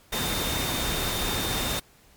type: tone in noise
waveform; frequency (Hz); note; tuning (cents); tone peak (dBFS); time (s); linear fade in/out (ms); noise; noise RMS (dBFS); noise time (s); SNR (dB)
sine; 3642; A#7; -41; -33; 0.12-1.8; 10; pink; -28; 0.12-1.8; -8
effects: pink hiss -57 dBFS RMS until 2.16 s + MP3 96 kbps